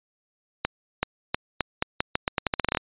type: accelerating click train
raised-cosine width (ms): 0.3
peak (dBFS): -6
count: 17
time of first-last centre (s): 0.65-2.772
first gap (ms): 380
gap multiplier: 0.83
effects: resampled to 8000 Hz